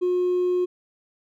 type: tone with hard clipping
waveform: triangle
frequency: 360 Hz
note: F#4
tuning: 47 cents flat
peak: -19 dBFS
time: 0.01-0.66 s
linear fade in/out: 20 ms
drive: 2 dB
effects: none

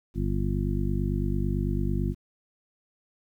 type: harmonic tone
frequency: 49 Hz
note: G1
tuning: in tune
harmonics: 1 / 2 / 3 / 4 / 5 / 7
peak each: -28 / -31 / -31 / -33 / -34 / -35 dBFS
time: 0.14-2.15 s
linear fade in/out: 50 ms
effects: 10-bit

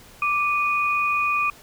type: tone pair together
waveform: sine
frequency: 1174.7 / 2471 Hz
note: D6 / D#7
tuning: 0 / -13 cents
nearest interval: octave + minor second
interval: 1287 cents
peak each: -22 dBFS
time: 0.22-1.5 s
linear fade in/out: 2 ms
effects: pink hiss -48 dBFS RMS until 1.62 s

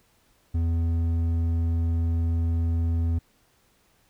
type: tone with hard clipping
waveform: sine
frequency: 83.3 Hz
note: E2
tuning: 19 cents sharp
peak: -23 dBFS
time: 0.54-3.19 s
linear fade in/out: 10 ms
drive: 6 dB
effects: pink hiss -64 dBFS RMS until 4.09 s

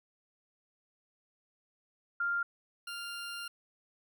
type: tone pair in turn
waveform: sine / 20% pulse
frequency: 1396.9 / 1396.9 Hz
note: F6 / F6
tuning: 0 / 0 cents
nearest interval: unison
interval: 0 cents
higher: neither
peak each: -29 / -34 dBFS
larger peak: first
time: 2.2-2.43 / 2.87-3.48 s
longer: second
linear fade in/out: 5 ms
effects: none

